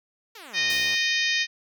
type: exponential two-way sweep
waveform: 5% pulse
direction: down then up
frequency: 481 to 58.27 to 116.9 Hz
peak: -30 dBFS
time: 0.35-0.95 s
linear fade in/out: 5 ms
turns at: 0.8 s
type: harmonic tone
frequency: 617 Hz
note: D#5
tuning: 15 cents flat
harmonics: 3 / 4 / 5 / 6 / 7 / 8 / 9 / 10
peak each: -26 / -27 / -31 / -29 / -35 / -32 / -36 / -36 dBFS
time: 0.53-1.47 s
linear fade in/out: 50 ms
type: noise with exponential decay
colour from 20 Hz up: white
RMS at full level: -35 dBFS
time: 0.7-1.35 s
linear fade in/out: 0 ms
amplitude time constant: 140 ms
effects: none